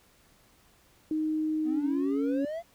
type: tone with pitch glide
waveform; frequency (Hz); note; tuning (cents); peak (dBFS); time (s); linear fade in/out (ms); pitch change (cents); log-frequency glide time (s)
sine; 311.1 to 278.8; D#4 to C#4; 0 to +10; -26; 1.11-2.45; 2; -190; 1.75-1.86
type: exponential sweep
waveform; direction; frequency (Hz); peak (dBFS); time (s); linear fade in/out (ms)
triangle; up; 240.3 to 698.5; -30; 1.64-2.63; 50
effects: pink hiss -62 dBFS RMS until 2.74 s